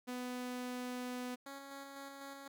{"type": "tone", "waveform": "sawtooth", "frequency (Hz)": 249, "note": "B3", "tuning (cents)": 14, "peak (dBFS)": -36, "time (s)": [0.07, 1.36], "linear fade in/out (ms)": 20}
{"type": "tone with tremolo", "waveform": "10% pulse", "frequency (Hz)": 276.4, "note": "C#4", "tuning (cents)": -5, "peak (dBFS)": -38, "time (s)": [1.46, 2.48], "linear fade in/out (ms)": 5, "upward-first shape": "square", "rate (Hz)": 4, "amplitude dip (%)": 30}
{"effects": []}